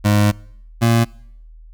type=tone pair in turn; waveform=25% pulse; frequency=103.83 / 115.85 Hz; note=G#2 / A#2; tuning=0 / -10 cents; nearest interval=major second; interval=190 cents; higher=second; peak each=-8 dBFS; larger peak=neither; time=0.04-0.32 / 0.81-1.05 s; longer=first; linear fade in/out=20 ms; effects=noise-tail reverb RT60 0.7 s tail -25 dB re dry + added 40 Hz sine -38 dBFS peak until 1.73 s